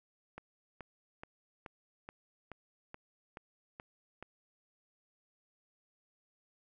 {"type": "click train", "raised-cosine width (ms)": 0.5, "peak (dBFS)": -30, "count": 10, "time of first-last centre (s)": [0.38, 4.226], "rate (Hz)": 2.34, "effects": []}